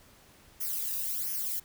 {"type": "noise with flanger", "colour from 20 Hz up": "violet", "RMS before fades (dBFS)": -33, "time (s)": [0.6, 1.6], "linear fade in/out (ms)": 10, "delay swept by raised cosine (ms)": [0.25, 0.94], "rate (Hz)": 1.4, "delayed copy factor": -1, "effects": ["pink hiss -58 dBFS RMS until 1.64 s"]}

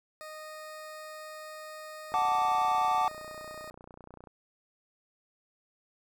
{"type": "tone", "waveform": "20% pulse", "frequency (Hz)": 619, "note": "D#5", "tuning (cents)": -9, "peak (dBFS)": -37, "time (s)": [0.21, 3.7], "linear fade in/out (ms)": 0}
{"type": "click train", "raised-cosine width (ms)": 1, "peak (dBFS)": -34, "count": 66, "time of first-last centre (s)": [2.12, 4.272], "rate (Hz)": 30.2}
{"type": "chord", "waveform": "triangle", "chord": "D major", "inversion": "first", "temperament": "equal with one note detuned", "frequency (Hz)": [740, 880, 1167.9], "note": ["F#5", "A5", "D6"], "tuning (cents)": [0, 0, -10], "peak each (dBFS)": -27, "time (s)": [2.14, 3.08], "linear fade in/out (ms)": 0}
{"effects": []}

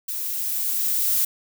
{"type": "noise with level ramp", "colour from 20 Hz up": "violet", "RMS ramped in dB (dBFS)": [-29, -20], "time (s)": [0.08, 1.25], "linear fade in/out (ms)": 5, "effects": []}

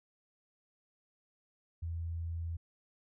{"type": "tone", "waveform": "sine", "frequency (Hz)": 83.5, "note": "E2", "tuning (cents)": 23, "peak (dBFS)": -35, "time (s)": [1.82, 2.57], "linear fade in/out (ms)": 10, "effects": []}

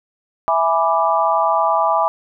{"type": "chord", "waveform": "sine", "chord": "E dominant seventh", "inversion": "none", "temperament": "equal", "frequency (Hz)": [659.3, 830.6, 987.8, 1174.7], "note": ["E5", "G#5", "B5", "D6"], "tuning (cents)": [0, 0, 0, 0], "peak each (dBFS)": -19, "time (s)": [0.48, 2.08], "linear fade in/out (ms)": 0, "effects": []}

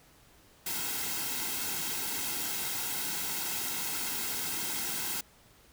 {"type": "noise with comb filter", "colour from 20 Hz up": "white", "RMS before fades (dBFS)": -34, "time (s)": [0.66, 5.21], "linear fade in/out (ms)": 5, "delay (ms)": 1.7, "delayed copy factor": -0.65, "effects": ["pink hiss -60 dBFS RMS until 5.72 s"]}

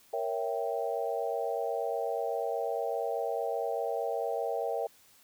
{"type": "chord", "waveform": "sine", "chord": "A# diminished seventh", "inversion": "none", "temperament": "equal", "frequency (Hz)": [466.2, 554.4, 659.3, 784], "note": ["A#4", "C#5", "E5", "G5"], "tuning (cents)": [0, 0, 0, 0], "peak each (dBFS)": [-34, -36, -35, -36], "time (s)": [0.13, 4.87], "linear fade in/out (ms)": 5, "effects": ["white hiss -61 dBFS RMS until 5.23 s"]}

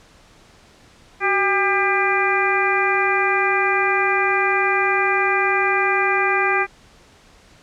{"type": "harmonic tone with a mistuned harmonic", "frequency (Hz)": 399, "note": "G4", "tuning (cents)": 31, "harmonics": [1, 2, 3, 4, 5, 6], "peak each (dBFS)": [-23, -23, -23, -23, -23, -23], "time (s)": [1.2, 6.67], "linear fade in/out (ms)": 50, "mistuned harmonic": 1, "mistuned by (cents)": -91, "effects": ["pink hiss -50 dBFS RMS until 7.62 s", "low-pass 7000 Hz 12 dB/octave"]}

